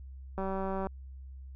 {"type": "click train", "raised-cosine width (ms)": 1, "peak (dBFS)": -22, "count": 95, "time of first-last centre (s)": [0.38, 0.87], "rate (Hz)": 192, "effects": ["added 66 Hz sine -43 dBFS peak until 1.55 s"]}